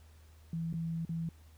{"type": "tone with dropouts", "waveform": "sine", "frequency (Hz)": 164.81, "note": "E3", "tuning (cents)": 0, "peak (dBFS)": -33, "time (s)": [0.53, 1.29], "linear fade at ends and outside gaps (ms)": 2, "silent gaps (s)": [[0.728, 0.739], [1.051, 1.092]], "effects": ["added 78 Hz sine -55 dBFS peak until 1.57 s", "pink hiss -66 dBFS RMS until 1.57 s"]}